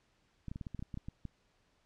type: clicks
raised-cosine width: 5 ms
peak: -29 dBFS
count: 12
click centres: 0.483 / 0.515 / 0.559 / 0.612 / 0.668 / 0.747 / 0.793 / 0.825 / 0.942 / 0.974 / 1.085 / 1.253 s
effects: pink hiss -73 dBFS RMS until 1.85 s + low-pass 6000 Hz 12 dB/octave